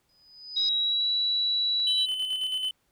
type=tone with exponential growth; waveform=sine; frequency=4986 Hz; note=D#8; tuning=3 cents sharp; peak=-26 dBFS; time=0.09-0.69 s; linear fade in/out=2 ms; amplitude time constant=130 ms
type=tone with pitch glide; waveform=sine; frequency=3837 to 3927 Hz; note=A#7 to B7; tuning=+49 to -11 cents; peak=-23 dBFS; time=0.56-2.06 s; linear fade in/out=10 ms; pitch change=+40 cents; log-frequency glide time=0.66-1.09 s
type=click train; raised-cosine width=0.2 ms; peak=-31 dBFS; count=9; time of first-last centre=1.8-2.648 s; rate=9.43 Hz
type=tone with tremolo; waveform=triangle; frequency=3034 Hz; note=F#7; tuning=43 cents sharp; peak=-24 dBFS; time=1.87-2.71 s; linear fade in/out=2 ms; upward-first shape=square; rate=9.2 Hz; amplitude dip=40%
effects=pink hiss -71 dBFS RMS until 2.91 s